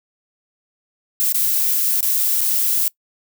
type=noise with dropouts; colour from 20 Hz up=violet; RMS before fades=-18 dBFS; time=1.2-2.88 s; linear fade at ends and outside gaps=0 ms; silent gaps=1.323-1.345 / 2.006-2.028 / 2.408-2.414 s; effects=noise-tail reverb RT60 0.1 s tail -22 dB re dry